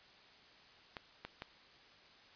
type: clicks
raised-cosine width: 0.3 ms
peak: -27 dBFS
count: 3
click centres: 0.968 / 1.25 / 1.421 s
effects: white hiss -61 dBFS RMS until 2.35 s + resampled to 11025 Hz